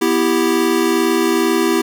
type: chord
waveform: square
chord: E minor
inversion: second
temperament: equal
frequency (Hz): 246.9 / 329.6 / 392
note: B3 / E4 / G4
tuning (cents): 0 / 0 / 0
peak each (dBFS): -21 / -17 / -18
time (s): 0.01-1.82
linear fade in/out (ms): 10
effects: none